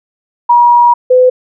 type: tone pair in turn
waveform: sine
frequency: 958 / 506 Hz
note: A#5 / B4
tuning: +47 / +42 cents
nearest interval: major seventh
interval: 1105 cents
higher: first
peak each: -3 dBFS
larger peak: neither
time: 0.49-0.94 / 1.1-1.3 s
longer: first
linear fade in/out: 10 ms
effects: none